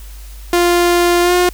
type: tone with pitch glide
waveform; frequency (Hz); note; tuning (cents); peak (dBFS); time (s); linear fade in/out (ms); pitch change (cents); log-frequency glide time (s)
sawtooth; 349.2 to 357.2; F4 to F4; 0 to +39; -6; 0.53-1.49; 2; +39; 1.22-1.33
effects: added 50 Hz sine -30 dBFS peak until 1.53 s + white hiss -42 dBFS RMS until 1.53 s